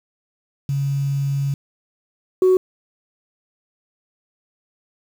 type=tone pair in turn; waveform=sine; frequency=139.2 / 371.6 Hz; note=C#3 / F#4; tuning=+8 / +7 cents; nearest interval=octave + perfect fourth; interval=1699 cents; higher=second; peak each=-18 / -9 dBFS; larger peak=second; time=0.69-1.54 / 2.42-2.57 s; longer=first; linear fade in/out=2 ms; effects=tanh soft clip ceiling -9 dBFS + 7-bit